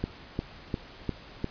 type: click train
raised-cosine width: 3 ms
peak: -15 dBFS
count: 5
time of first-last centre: 0.04-1.444 s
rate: 2.85 Hz
effects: pink hiss -48 dBFS RMS until 1.5 s + resampled to 11025 Hz